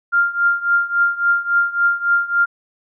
sine tone with tremolo, 1397 Hz, F6, in tune, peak -10 dBFS, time 0.12-2.46 s, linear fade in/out 20 ms, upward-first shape triangle, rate 3.6 Hz, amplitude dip 90%, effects none

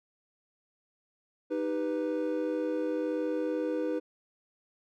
triangle chord, Eb augmented, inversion none, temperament equal, 311.1 / 392 / 493.9 Hz, Eb4 / G4 / B4, 0 / 0 / 0 cents, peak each -30 / -35 / -30 dBFS, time 1.5-4 s, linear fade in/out 20 ms, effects none

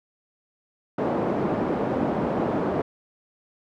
pink band-pass noise, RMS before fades -25 dBFS, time 0.98-2.82 s, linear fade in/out 5 ms, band 220 to 670 Hz, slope 12 dB/octave, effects none

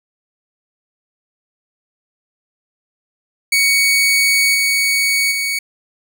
sawtooth tone with level steps, 2236 Hz, C#7, 14 cents sharp, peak -8 / -10 / -14 dBFS, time 3.52-5.59 s, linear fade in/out 5 ms, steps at 4.54 / 5.31 s, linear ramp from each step 10 ms, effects none

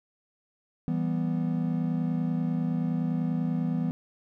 triangle chord, E minor, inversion none, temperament equal with one note detuned, 166.06 / 196 / 246.9 Hz, E3 / G3 / B3, +13 / 0 / 0 cents, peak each -26 / -31 / -28 dBFS, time 0.88-3.91 s, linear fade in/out 0 ms, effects none

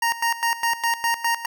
25% pulse tone with tremolo, 930 Hz, A#5, 4 cents flat, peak -15 dBFS, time 0.02-1.46 s, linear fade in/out 5 ms, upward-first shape square, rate 4.9 Hz, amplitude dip 80%, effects none

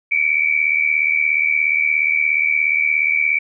sine tone pair together, 2261 / 2338 Hz, C#7 / D7, +34 / -8 cents, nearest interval minor second, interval 58 cents, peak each -17 dBFS, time 0.11-3.39 s, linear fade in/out 10 ms, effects none

